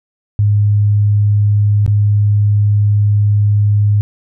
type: tone with dropouts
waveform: sine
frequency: 103.5 Hz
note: G#2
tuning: 5 cents flat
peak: -8 dBFS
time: 0.39-4.01 s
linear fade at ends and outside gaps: 0 ms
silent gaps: 1.863-1.878 s
effects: none